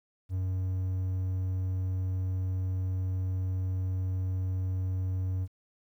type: tone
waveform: triangle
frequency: 93 Hz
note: F#2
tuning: 9 cents sharp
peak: -26 dBFS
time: 0.29-5.48 s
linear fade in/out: 50 ms
effects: 11-bit